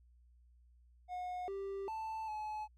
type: tone with pitch steps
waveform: triangle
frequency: 724 / 392.7 / 882 / 855 Hz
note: F#5 / G4 / A5 / A5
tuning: -38 / +3 / +4 / -50 cents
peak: -37 dBFS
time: 1.08-2.68 s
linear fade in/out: 50 ms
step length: 400 ms
effects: added 60 Hz sine -62 dBFS peak until 2.77 s